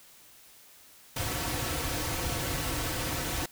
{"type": "noise with comb filter", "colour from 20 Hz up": "pink", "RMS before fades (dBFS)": -32, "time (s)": [1.16, 3.46], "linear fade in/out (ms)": 5, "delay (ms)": 4.9, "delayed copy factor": -0.65, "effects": ["white hiss -55 dBFS RMS until 3.51 s"]}